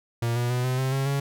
45% pulse tone with pitch steps, 117.3 / 120.74 / 124.28 / 127.92 / 131.66 / 135.52 / 139.49 Hz, A#2 / B2 / B2 / C3 / C3 / C#3 / C#3, +11 / -39 / +11 / -39 / +11 / -39 / +11 cents, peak -23 dBFS, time 0.22-1.2 s, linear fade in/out 5 ms, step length 140 ms, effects none

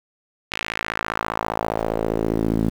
sawtooth tone with band-pass filter sweep, 55 Hz, A1, in tune, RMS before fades -24 dBFS, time 0.51-2.7 s, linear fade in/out 10 ms, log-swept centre 2700 to 230 Hz, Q 1.8, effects 7-bit

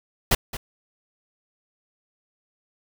pink noise with echo, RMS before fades -18 dBFS, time 0.31-0.35 s, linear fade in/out 5 ms, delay 220 ms, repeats 1, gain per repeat -14 dB, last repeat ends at 0.57 s, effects none

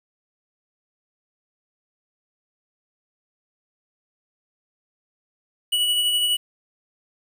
square tone with tremolo, 2940 Hz, F#7, 12 cents flat, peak -18 dBFS, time 5.72-6.37 s, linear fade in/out 10 ms, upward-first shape sine, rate 12 Hz, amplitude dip 30%, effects 8-bit

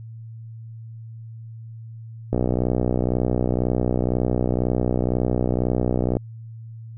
click train, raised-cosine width 2 ms, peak -8 dBFS, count 239, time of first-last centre 2.33-6.169 s, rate 62 Hz, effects added 113 Hz sine -35 dBFS peak until 6.97 s

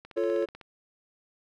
click train, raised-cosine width 0.3 ms, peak -30 dBFS, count 10, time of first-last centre 0.05-0.613 s, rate 16 Hz
triangle chord, F augmented, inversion none, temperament equal with one note detuned, 347.4 / 440 / 554.4 Hz, F4 / A4 / C#5, -9 / 0 / 0 cents, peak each -27 dBFS, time 0.16-0.46 s, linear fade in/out 20 ms
effects none

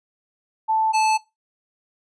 sine / square tone pair in turn, 880 / 872.4 Hz, A5 / A5, 0 / -15 cents, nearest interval unison, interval 15 cents, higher first, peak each -17 dBFS, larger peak neither, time 0.68-0.93 / 0.93-1.18 s, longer neither, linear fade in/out 20 ms, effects noise-tail reverb RT60 0.2 s tail -18 dB re dry + resampled to 22050 Hz

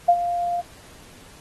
sine tone with ADSR envelope, 698.5 Hz, F5, in tune, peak -9 dBFS, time 0.08-0.62 s, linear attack 11 ms, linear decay 60 ms, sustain -12 dB, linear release 25 ms, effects pink hiss -48 dBFS RMS until 1.4 s + AAC 32 kbps

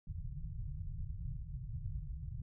pink low-pass noise, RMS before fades -42 dBFS, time 0.07-2.42 s, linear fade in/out 5 ms, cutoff 160 Hz, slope 96 dB/octave, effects none

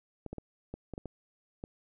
clicks, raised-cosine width 2 ms, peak -26 dBFS, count 8, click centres 0.263 / 0.33 / 0.383 / 0.74 / 0.937 / 0.979 / 1.057 / 1.639 s, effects none

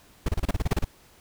brown noise bursts, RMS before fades -22 dBFS, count 11, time 0.26-0.846 s, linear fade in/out 5 ms, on 26 ms, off 30 ms, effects pink hiss -56 dBFS RMS until 1.2 s

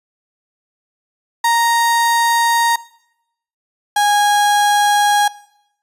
35% pulse tone pair in turn, 932.3 / 824 Hz, A#5 / G#5, 0 / -14 cents, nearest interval major second, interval 214 cents, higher first, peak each -10 dBFS, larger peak neither, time 1.44-2.76 / 3.96-5.28 s, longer neither, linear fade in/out 5 ms, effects noise-tail reverb RT60 0.8 s tail -20 dB re dry + resampled to 32000 Hz

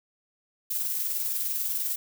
violet noise with tremolo, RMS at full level -28 dBFS, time 0.7-1.96 s, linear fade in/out 10 ms, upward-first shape square, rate 20 Hz, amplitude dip 30%, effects none

